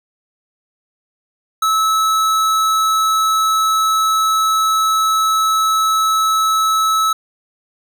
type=tone with hard clipping; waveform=sine; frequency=1300 Hz; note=E6; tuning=24 cents flat; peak=-14 dBFS; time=1.62-7.13 s; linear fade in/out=5 ms; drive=18 dB; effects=none

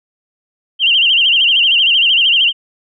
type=tone with vibrato; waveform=sine; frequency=2965 Hz; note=F#7; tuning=3 cents sharp; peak=-8 dBFS; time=0.79-2.53 s; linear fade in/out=50 ms; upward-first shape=sine; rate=13 Hz; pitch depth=140 cents each way; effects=none

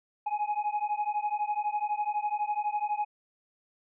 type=beating tone pair; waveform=triangle; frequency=830.6 / 842.6 Hz; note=G#5 / G#5; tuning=0 / +25 cents; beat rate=12 Hz; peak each=-29 / -29 dBFS; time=0.26-3.05 s; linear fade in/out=10 ms; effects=resampled to 8000 Hz

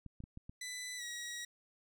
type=clicks; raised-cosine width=5 ms; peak=-35 dBFS; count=5; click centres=0.063 / 0.204 / 0.239 / 0.374 / 0.495 s
type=tone with pitch glide; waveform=15% pulse; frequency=1995 to 1908.2 Hz; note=B6 to A#6; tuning=+17 to +40 cents; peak=-35 dBFS; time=0.61-1.45 s; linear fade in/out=5 ms; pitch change=-77 cents; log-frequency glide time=0.97-1.03 s
effects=none

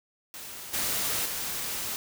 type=noise with level steps; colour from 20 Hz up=white; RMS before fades=-41 / -29 / -33 dBFS; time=0.34-1.96 s; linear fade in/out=0 ms; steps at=0.73 / 1.25 s; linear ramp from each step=10 ms; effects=none

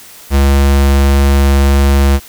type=tone; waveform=square; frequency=69.3 Hz; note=C#2; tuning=in tune; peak=-7 dBFS; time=0.3-2.2 s; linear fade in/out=50 ms; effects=white hiss -36 dBFS RMS until 2.28 s

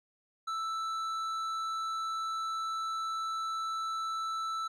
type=tone with tanh clipping; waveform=sine; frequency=1321 Hz; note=E6; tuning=3 cents sharp; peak=-34 dBFS; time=0.47-4.68 s; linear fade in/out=10 ms; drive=10 dB; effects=none

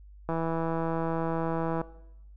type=click train; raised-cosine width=1 ms; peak=-17 dBFS; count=251; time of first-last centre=0.29-1.814 s; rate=164 Hz; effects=noise-tail reverb RT60 0.9 s tail -19 dB re dry + added 50 Hz sine -47 dBFS peak until 2.36 s

